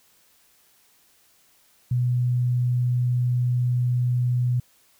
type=tone; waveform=sine; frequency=123.47 Hz; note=B2; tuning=in tune; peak=-19 dBFS; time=1.91-4.6 s; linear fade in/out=5 ms; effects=white hiss -60 dBFS RMS until 4.99 s